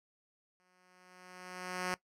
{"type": "tone with exponential growth", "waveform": "5% pulse", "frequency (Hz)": 182.2, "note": "F#3", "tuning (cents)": -26, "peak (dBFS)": -21, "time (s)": [0.6, 1.94], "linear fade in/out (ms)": 0, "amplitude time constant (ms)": 290, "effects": ["noise-tail reverb RT60 0.1 s tail -19 dB re dry", "low-pass 10000 Hz 12 dB/octave"]}